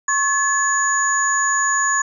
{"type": "tone cluster", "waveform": "sine", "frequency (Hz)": [1092, 1712, 6820], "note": ["C#6", "A6", "G#8"], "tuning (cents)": [-26, -48, 45], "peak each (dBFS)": -20, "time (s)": [0.08, 2.02], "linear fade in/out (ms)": 5, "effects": []}